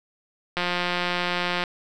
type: click train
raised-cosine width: 0.3 ms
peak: -9 dBFS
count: 190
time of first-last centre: 0.57-1.638 s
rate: 177 Hz
effects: none